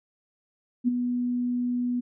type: tone with ADSR envelope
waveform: sine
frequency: 245.2 Hz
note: B3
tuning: 12 cents flat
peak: -17 dBFS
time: 0.84-2.01 s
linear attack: 39 ms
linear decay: 15 ms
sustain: -7 dB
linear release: 18 ms
effects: none